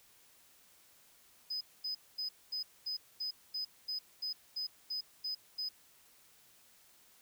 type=tone bursts; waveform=triangle; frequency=5020 Hz; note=D#8; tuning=15 cents sharp; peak=-33 dBFS; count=13; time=1.5-5.69 s; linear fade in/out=10 ms; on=110 ms; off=230 ms; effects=tanh soft clip ceiling -31 dBFS + white hiss -64 dBFS RMS until 7.21 s